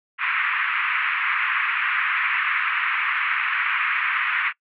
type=band-pass noise; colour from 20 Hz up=white; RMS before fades=-23 dBFS; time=0.18-4.53 s; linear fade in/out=50 ms; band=1100 to 2500 Hz; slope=48 dB/octave; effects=noise-tail reverb RT60 0.1 s tail -22 dB re dry